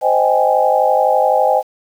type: chord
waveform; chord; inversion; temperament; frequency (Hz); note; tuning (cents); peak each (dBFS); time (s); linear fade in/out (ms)
sine; Ab major seventh; first; just; 519.1 / 623 / 778.7 / 830.6; C5 / Eb5 / G5 / Ab5; -14 / +2 / -12 / 0; -16; 0.01-1.63; 50
effects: 7-bit